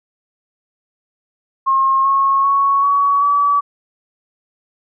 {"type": "tone with pitch steps", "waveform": "sine", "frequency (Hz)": [1074, 1091.5, 1109.3, 1127.4, 1145.8], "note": ["C6", "C#6", "C#6", "C#6", "D6"], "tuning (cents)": [45, -27, 1, 29, -43], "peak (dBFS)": -11, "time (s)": [1.66, 3.61], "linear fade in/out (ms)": 20, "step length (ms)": 390, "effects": []}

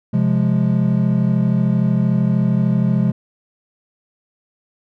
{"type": "chord", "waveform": "triangle", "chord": "F minor", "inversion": "second", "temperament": "equal", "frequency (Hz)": [130.81, 174.61, 207.7], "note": ["C3", "F3", "Ab3"], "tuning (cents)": [0, 0, 0], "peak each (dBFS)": -16, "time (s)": [0.13, 3.12], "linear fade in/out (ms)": 10, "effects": []}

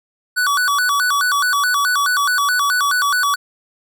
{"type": "tone with vibrato", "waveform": "square", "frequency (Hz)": 1300, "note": "E6", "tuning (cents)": -24, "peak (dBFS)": -15, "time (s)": [0.36, 3.36], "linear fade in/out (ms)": 20, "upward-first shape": "square", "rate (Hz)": 4.7, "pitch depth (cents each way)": 230, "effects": []}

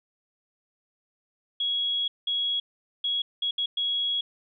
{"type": "tone bursts at uneven times", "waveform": "sine", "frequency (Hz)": 3327, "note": "G#7", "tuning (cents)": 2, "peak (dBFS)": -24, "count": 6, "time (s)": [[1.6, 2.08], [2.27, 2.6], [3.04, 3.22], [3.42, 3.51], [3.58, 3.66], [3.77, 4.21]], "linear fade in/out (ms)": 5, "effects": []}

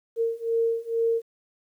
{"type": "beating tone pair", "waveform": "sine", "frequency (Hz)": [457.5, 459.7], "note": ["A#4", "A#4"], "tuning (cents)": [-32, -24], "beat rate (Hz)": 2.2, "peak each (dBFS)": [-26, -25], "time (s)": [0.16, 1.22], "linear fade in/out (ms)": 50, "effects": ["10-bit"]}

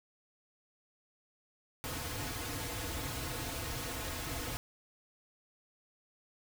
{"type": "noise with comb filter", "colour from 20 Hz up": "pink", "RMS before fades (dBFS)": -39, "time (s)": [1.84, 4.57], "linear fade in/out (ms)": 0, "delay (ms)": 5.1, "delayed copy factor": -0.85, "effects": []}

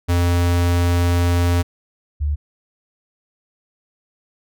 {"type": "tone pair in turn", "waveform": ["square", "sine"], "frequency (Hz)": [87.2, 73.33], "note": ["F2", "D2"], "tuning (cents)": [-2, -2], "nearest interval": "minor third", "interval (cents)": 300, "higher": "first", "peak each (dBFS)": [-15, -17], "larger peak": "first", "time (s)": [[0.08, 1.63], [2.2, 2.36]], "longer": "first", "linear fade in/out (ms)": 20, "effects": []}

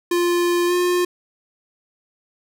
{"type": "tone with pitch glide", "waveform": "square", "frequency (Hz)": [349.2, 355.9], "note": ["F4", "F4"], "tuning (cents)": [0, 33], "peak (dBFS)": -17, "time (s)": [0.11, 1.05], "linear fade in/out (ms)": 5, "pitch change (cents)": 33, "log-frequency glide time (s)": [0.67, 0.73], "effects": []}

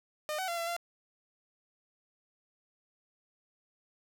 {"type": "tone with pitch steps", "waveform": "sawtooth", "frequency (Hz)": [608, 753, 685, 674, 688], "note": ["D#5", "F#5", "F5", "E5", "F5"], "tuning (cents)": [-40, 30, -34, 38, -26], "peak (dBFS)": -29, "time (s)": [0.29, 0.765], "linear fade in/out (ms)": 0, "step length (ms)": 95, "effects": []}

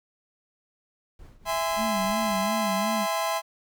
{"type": "noise with tremolo", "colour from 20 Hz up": "brown", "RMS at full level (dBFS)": -45, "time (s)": [1.19, 2.48], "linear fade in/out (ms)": 2, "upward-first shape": "triangle", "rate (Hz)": 3.8, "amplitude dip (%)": 80}
{"type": "chord", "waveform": "40% pulse", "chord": "E augmented", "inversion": "none", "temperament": "just", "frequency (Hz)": [659.3, 824.1, 1030.1], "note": ["E5", "G#5", "B#5"], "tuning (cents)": [0, -14, -27], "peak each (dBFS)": [-28, -30, -28], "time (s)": [1.45, 3.42], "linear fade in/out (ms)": 50}
{"type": "tone with vibrato", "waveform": "sine", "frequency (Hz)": 207.7, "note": "G#3", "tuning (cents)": 0, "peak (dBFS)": -28, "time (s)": [1.76, 3.07], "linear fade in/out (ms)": 50, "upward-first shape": "sine", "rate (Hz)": 2.8, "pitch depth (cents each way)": 130}
{"effects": []}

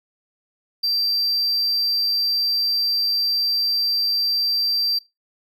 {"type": "tone", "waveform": "triangle", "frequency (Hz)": 4699, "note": "D8", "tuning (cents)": 0, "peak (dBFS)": -17, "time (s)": [0.83, 4.99], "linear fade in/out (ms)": 10, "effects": ["noise-tail reverb RT60 0.2 s tail -19 dB re dry"]}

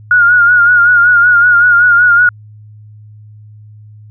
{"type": "tone with vibrato", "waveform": "sine", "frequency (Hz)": 1433, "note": "F6", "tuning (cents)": 44, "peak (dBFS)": -4, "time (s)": [0.11, 2.29], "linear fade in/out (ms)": 2, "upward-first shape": "sine", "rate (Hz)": 5.3, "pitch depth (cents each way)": 49, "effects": ["added 106 Hz sine -33 dBFS peak until 4.1 s"]}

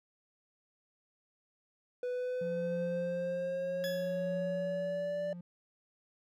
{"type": "linear sweep", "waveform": "triangle", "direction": "up", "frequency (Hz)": [493.9, 588], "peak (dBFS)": -31, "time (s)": [2.03, 5.33], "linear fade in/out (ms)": 2}
{"type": "tone with tremolo", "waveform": "triangle", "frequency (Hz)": 175.2, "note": "F3", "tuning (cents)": 6, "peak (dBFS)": -34, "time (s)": [2.41, 5.41], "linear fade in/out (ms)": 5, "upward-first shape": "triangle", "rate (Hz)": 0.64, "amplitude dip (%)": 75}
{"type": "tone with exponential decay", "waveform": "20% pulse", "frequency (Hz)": 1695, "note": "G#6", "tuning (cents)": 35, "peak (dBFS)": -32, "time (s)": [3.84, 4.4], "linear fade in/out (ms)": 0, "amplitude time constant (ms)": 120}
{"effects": []}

